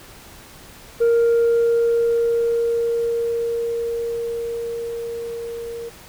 sine tone with level ramp, 466.2 Hz, A#4, in tune, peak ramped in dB -10 to -28 dBFS, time 1-5.9 s, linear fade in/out 20 ms, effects tanh soft clip ceiling -12 dBFS + pink hiss -43 dBFS RMS until 6.08 s

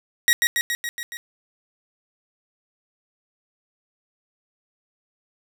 sawtooth tone with echo, 1897 Hz, A#6, 30 cents sharp, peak -10 dBFS, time 0.28-0.33 s, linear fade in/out 0 ms, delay 140 ms, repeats 6, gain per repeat -3 dB, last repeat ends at 1.17 s, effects none

